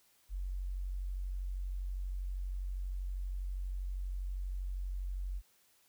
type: tone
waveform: sine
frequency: 46.25 Hz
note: F#1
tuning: in tune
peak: -35 dBFS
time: 0.29-5.42 s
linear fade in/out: 50 ms
effects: white hiss -69 dBFS RMS until 5.88 s